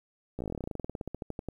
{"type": "slowing click train", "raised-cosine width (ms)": 2, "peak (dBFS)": -22, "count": 26, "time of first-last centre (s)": [0.39, 1.487], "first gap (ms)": 15, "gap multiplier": 1.08, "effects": ["10-bit"]}